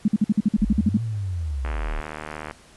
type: tone bursts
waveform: sine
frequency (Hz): 210.3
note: G#3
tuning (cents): +22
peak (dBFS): -14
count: 12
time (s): 0.05-0.972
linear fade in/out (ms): 5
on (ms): 31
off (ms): 50
type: linear two-way sweep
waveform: sine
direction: up then down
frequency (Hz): 31.9 to 116.54 to 31.9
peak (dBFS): -24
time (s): 0.58-2.01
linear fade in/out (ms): 10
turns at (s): 1.02
type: click train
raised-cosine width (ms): 0.5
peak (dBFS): -17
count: 67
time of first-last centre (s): 1.65-2.51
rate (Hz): 76.7
effects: pink hiss -51 dBFS RMS until 2.76 s + resampled to 24000 Hz